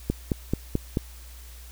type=click train; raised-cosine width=3 ms; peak=-10 dBFS; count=5; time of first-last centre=0.1-0.971 s; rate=4.59 Hz; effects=added 60 Hz sine -42 dBFS peak until 1.71 s + white hiss -50 dBFS RMS until 1.71 s